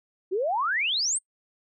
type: exponential sweep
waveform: sine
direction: up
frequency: 349.2 to 9040 Hz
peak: -23 dBFS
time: 0.31-1.19 s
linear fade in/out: 20 ms
effects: noise-tail reverb RT60 0.1 s tail -26 dB re dry